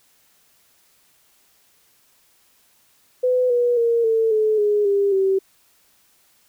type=tone with pitch steps; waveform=sine; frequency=503 / 484.2 / 466.1 / 448.6 / 431.9 / 415.7 / 400.2 / 385.2 Hz; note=B4 / B4 / A#4 / A4 / A4 / G#4 / G4 / G4; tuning=+32 / -34 / 0 / +34 / -32 / +2 / +36 / -30 cents; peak=-15 dBFS; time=3.23-5.39 s; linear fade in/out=10 ms; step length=270 ms; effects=white hiss -59 dBFS RMS until 6.48 s